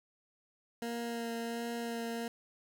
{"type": "tone with vibrato", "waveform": "20% pulse", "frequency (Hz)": 233.1, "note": "A#3", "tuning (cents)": 0, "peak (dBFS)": -31, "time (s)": [0.82, 2.28], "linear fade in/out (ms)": 2, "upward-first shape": "sine", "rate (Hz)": 1.4, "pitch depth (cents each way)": 14, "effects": []}